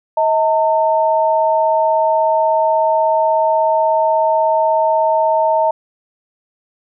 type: tone pair together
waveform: sine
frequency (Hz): 636.4 / 900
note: D#5 / A5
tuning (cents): +39 / +39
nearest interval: tritone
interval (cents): 600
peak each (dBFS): -14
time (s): 0.17-5.71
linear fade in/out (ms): 5
effects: none